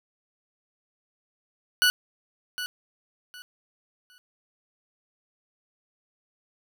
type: tone with echo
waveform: 20% pulse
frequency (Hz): 1477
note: F#6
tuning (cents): -3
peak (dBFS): -13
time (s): 1.82-1.9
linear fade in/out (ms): 0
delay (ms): 760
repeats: 3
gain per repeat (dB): -12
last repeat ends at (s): 4.18
effects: none